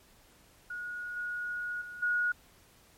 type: tone with level steps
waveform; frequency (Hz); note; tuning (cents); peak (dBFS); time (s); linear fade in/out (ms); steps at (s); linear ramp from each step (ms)
sine; 1449; F#6; -37; -36 / -33 / -41 / -26; 0.7-2.32; 5; 1.16 / 1.81 / 2.02; 10
effects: pink hiss -61 dBFS RMS until 2.97 s + MP3 64 kbps